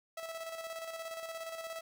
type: tone with tremolo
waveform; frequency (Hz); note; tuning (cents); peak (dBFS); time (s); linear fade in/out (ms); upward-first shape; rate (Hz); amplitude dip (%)
sawtooth; 655; E5; -11; -35; 0.17-1.81; 5; square; 17; 45
effects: none